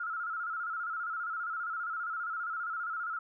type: tone with vibrato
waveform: sine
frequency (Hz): 1360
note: F6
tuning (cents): -46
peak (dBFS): -33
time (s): 0-3.19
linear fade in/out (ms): 5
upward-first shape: square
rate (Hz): 15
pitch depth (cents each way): 66
effects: none